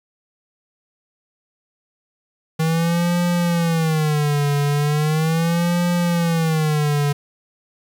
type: tone with vibrato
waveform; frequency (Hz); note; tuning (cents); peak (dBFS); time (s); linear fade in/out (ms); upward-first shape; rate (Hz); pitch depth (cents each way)
square; 158.6; D#3; +33; -17; 2.59-7.13; 10; sine; 0.38; 170
effects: 9-bit